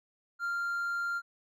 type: tone with hard clipping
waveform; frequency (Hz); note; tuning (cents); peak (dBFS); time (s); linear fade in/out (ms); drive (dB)
triangle; 1392; F6; -6; -31; 0.39-1.22; 50; 5
effects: none